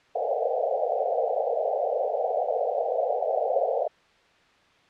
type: band-pass noise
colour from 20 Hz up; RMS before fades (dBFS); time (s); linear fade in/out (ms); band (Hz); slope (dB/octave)
pink; -26; 0.15-3.88; 10; 460 to 770; 96
effects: white hiss -59 dBFS RMS until 4.89 s + low-pass 3000 Hz 12 dB/octave